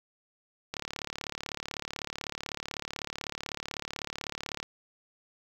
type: click train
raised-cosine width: 0.2 ms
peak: -17 dBFS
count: 141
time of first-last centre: 0.74-4.629 s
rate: 36 Hz
effects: 8-bit